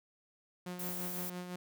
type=tone with tremolo; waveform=sawtooth; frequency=179.3 Hz; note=F3; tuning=46 cents sharp; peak=-35 dBFS; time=0.66-1.56 s; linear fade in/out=5 ms; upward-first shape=sine; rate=5.9 Hz; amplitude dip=45%
type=noise; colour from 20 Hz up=violet; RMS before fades=-41 dBFS; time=0.79-1.3 s; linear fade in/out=5 ms
effects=none